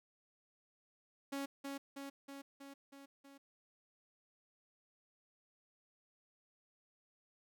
sawtooth tone with echo, 277.2 Hz, C#4, in tune, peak -35 dBFS, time 1.32-1.46 s, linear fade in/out 10 ms, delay 320 ms, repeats 6, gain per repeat -3 dB, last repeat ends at 3.38 s, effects none

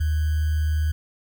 sine tone with sample-and-hold, 77.1 Hz, D#2, 15 cents flat, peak -19 dBFS, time 0-0.92 s, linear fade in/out 10 ms, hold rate 1575 Hz, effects none

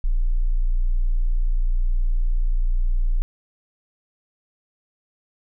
sine tone, 29.49 Hz, A#0, 21 cents sharp, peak -16 dBFS, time 0.04-3.22 s, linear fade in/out 0 ms, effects none

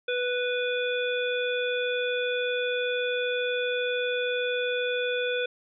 harmonic tone, 493.9 Hz, B4, in tune, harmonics 1 / 3 / 5 / 7, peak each -27 / -32 / -34 / -35 dBFS, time 0.08-5.46 s, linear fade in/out 5 ms, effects none

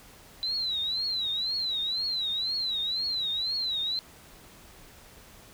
sine tone with vibrato, 3982 Hz, B7, 14 cents sharp, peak -27 dBFS, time 0.43-3.99 s, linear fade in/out 0 ms, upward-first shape triangle, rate 2 Hz, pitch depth 160 cents each way, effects pink hiss -52 dBFS RMS until 5.53 s

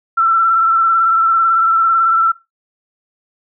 sine tone with vibrato, 1340 Hz, E6, 28 cents sharp, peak -9 dBFS, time 0.17-2.32 s, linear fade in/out 10 ms, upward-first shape triangle, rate 18 Hz, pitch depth 42 cents each way, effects noise-tail reverb RT60 0.2 s tail -18 dB re dry

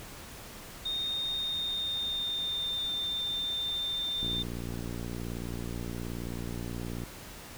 sine tone with pitch glide, 3679 to 3593 Hz, A#7 to A7, -24 to +36 cents, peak -30 dBFS, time 0.85-4.43 s, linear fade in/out 10 ms, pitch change -40 cents, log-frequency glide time 1.35-2.96 s
click train, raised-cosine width 3 ms, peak -25 dBFS, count 166, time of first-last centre 4.23-7.036 s, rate 58.8 Hz
effects pink hiss -46 dBFS RMS until 7.57 s

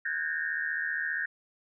sine tone cluster, 1479 / 1598 / 1673 / 1830 Hz, F#6 / G6 / G#6 / A#6, -1 / +33 / +12 / -32 cents, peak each -39 / -34 / -35 / -33 dBFS, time 0.05-1.26 s, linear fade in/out 5 ms, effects none

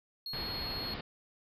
triangle tone, 4300 Hz, C8, 47 cents sharp, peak -36 dBFS, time 0.26-0.94 s, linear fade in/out 2 ms
pink low-pass noise, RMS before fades -41 dBFS, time 0.33-1.01 s, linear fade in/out 5 ms, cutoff 4800 Hz, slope 96 dB/octave
effects none

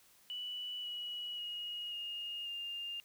sine tone with pitch steps, 2960 / 2921 / 2882 / 2844 / 2807 Hz, F#7 / F#7 / F#7 / F7 / F7, 0 / -23 / -46 / +31 / +8 cents, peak -39 dBFS, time 0.3-3 s, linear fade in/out 0 ms, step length 540 ms, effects white hiss -65 dBFS RMS until 3.04 s

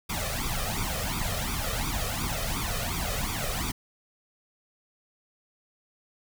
pink noise with flanger, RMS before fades -30 dBFS, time 0.09-3.72 s, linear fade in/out 10 ms, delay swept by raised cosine 0.84 to 1.65 ms, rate 2.8 Hz, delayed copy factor +0.85, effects none

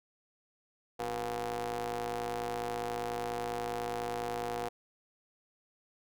sawtooth ring-modulated tone, 114.4 Hz, A#2, 32 cents flat, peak -27 dBFS, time 0.99-4.69 s, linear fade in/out 10 ms, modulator 597 Hz, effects none

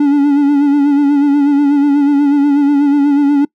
triangle tone with vibrato, 285.7 Hz, D4, 48 cents flat, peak -5 dBFS, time 0-3.45 s, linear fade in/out 5 ms, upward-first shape sine, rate 8.2 Hz, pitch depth 46 cents each way, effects noise-tail reverb RT60 0.1 s tail -24 dB re dry

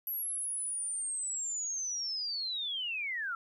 sine linear sweep, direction down, 11760 to 1318.5 Hz, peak -33 dBFS, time 0.07-3.35 s, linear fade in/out 2 ms, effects 12-bit

